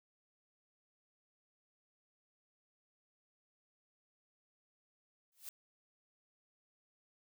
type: noise with exponential growth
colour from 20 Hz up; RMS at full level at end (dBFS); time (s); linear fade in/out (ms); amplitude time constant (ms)
blue; -43; 5.32-5.49; 1; 36
effects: none